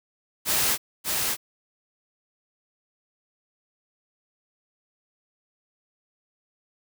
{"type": "noise with echo", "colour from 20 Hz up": "white", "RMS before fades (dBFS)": -23, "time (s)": [0.45, 0.78], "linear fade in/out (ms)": 50, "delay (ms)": 590, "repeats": 1, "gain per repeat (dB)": -3, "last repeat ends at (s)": 1.37, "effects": []}